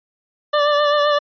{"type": "tone with vibrato", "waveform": "25% pulse", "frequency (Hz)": 587.3, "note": "D5", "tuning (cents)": 0, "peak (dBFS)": -10, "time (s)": [0.53, 1.19], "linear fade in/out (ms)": 10, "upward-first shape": "triangle", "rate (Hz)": 7.7, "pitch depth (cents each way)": 33, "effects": ["resampled to 11025 Hz"]}